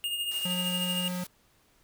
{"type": "tone with tremolo", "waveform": "square", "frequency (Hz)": 2835, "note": "F7", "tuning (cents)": 25, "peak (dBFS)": -28, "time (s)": [0.04, 1.08], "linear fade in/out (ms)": 0, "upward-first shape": "triangle", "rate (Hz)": 13, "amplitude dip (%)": 55}
{"type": "high-pass noise", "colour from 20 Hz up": "white", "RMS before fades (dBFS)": -44, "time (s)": [0.31, 1.27], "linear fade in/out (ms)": 5, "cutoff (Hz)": 260, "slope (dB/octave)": 24}
{"type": "tone", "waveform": "square", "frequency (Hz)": 180, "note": "F#3", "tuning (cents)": -47, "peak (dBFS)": -32, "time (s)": [0.45, 1.24], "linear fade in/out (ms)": 5}
{"effects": ["pink hiss -65 dBFS RMS until 1.83 s"]}